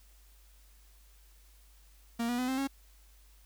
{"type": "tone with pitch steps", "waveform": "45% pulse", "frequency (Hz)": [233.1, 242.6, 252.4, 262.7, 273.4], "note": ["A#3", "B3", "B3", "C4", "C#4"], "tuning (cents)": [0, -31, 38, 7, -24], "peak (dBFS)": -30, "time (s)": [2.19, 2.675], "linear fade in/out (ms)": 10, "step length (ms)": 97, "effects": ["added 50 Hz sine -57 dBFS peak until 3.45 s", "white hiss -65 dBFS RMS until 3.45 s"]}